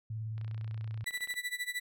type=tone with vibrato; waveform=sine; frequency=110 Hz; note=A2; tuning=in tune; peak=-35 dBFS; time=0.1-1.04 s; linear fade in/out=5 ms; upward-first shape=triangle; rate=19 Hz; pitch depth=54 cents each way
type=click train; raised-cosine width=0.3 ms; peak=-37 dBFS; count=30; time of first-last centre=0.38-1.34 s; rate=30.2 Hz
type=tone with tremolo; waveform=35% pulse; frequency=1971 Hz; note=B6; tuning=4 cents flat; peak=-30 dBFS; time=1.06-1.8 s; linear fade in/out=10 ms; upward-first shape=sine; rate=13 Hz; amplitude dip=90%
effects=none